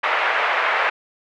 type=band-pass noise; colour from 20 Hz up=white; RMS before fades=-20 dBFS; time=0.03-0.9 s; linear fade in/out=10 ms; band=550 to 2200 Hz; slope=24 dB/octave; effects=none

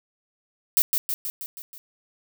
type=noise with echo; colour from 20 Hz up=violet; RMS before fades=-18 dBFS; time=0.77-0.82 s; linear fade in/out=0 ms; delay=160 ms; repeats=6; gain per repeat=-4 dB; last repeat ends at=1.78 s; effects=none

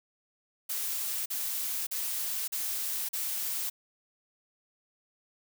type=noise bursts; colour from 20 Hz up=blue; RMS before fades=-33 dBFS; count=5; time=0.69-3.7 s; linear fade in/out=10 ms; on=570 ms; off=40 ms; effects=none

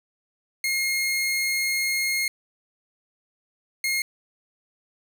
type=tone pair in turn; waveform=sawtooth; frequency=2145 / 2145 Hz; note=C7 / C7; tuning=+42 / +42 cents; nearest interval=unison; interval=0 cents; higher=neither; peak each=-19 dBFS; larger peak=neither; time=0.64-2.28 / 3.84-4.02 s; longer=first; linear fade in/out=2 ms; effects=none

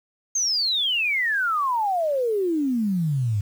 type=exponential sweep; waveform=sine; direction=down; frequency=6510 to 98 Hz; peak=-20 dBFS; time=0.35-3.41 s; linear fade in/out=5 ms; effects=8-bit

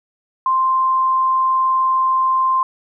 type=tone; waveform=sine; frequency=1046.5 Hz; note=C6; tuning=in tune; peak=-13 dBFS; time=0.46-2.63 s; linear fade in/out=2 ms; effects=none

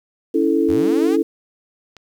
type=chord; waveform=sine; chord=A major; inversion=first; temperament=equal with one note detuned; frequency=281.4 / 329.6 / 440 Hz; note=C#4 / E4 / A4; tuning=+26 / 0 / 0 cents; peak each=-19 / -17 / -19 dBFS; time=0.34-1.23 s; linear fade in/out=10 ms
type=linear sweep; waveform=sawtooth; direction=up; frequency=58.3 to 426.3 Hz; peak=-23 dBFS; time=0.68-1.17 s; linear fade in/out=20 ms
type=click; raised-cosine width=0.2 ms; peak=-24 dBFS; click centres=1.967 s
effects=8-bit

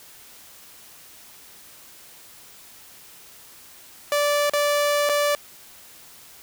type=tone with dropouts; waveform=sawtooth; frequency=583 Hz; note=D5; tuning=13 cents flat; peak=-15 dBFS; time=4.12-5.35 s; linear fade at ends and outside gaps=1 ms; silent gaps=4.497-4.535 / 5.091-5.095 s; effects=white hiss -47 dBFS RMS until 6.42 s

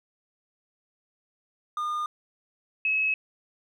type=tone pair in turn; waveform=triangle / sine; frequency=1215 / 2574 Hz; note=D#6 / E7; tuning=-42 / -42 cents; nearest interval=octave + minor second; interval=1300 cents; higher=second; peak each=-25 / -22 dBFS; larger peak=second; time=1.77-2.06 / 2.85-3.14 s; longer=neither; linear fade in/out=2 ms; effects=none

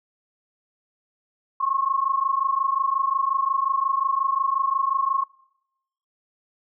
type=tone pair together; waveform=sine; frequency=1068.4 / 1094 Hz; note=C6 / C#6; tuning=+36 / -23 cents; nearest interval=unison; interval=41 cents; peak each=-23 dBFS; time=1.6-5.24 s; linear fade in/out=10 ms; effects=noise-tail reverb RT60 0.9 s tail -25 dB re dry

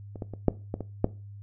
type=clicks; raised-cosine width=2 ms; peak=-26 / -20 / -24 / -6 / -16 / -20 / -8 dBFS; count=7; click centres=0.158 / 0.222 / 0.337 / 0.483 / 0.741 / 0.807 / 1.044 s; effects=noise-tail reverb RT60 0.3 s tail -18 dB re dry + added 101 Hz sine -41 dBFS peak until 1.42 s

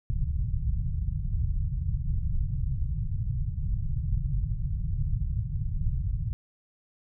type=low-pass noise; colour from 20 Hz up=pink; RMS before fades=-28 dBFS; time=0.1-6.33 s; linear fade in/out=0 ms; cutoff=150 Hz; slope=48 dB/octave; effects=none

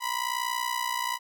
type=ring-modulated tone; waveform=sawtooth; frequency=988 Hz; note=B5; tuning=in tune; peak=-21 dBFS; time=0-1.19 s; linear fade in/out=50 ms; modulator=30.5 Hz; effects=none

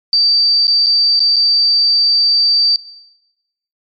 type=tone with dropouts; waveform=sine; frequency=4644 Hz; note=D8; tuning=20 cents flat; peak=-8 dBFS; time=0.13-2.76 s; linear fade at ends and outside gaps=1 ms; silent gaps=0.67-0.679 / 0.862-0.867 / 1.194-1.203 / 1.36-1.365 s; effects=noise-tail reverb RT60 1.0 s tail -21 dB re dry + MP3 96 kbps

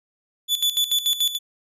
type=tone with tremolo; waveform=40% pulse; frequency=3467 Hz; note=A7; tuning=26 cents flat; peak=-16 dBFS; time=0.48-1.39 s; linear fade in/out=50 ms; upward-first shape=square; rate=6.9 Hz; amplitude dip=75%; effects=none

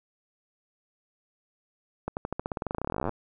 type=accelerating click train; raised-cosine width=1 ms; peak=-16 dBFS; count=30; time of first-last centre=2.08-3.093 s; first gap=89 ms; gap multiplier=0.92; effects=none

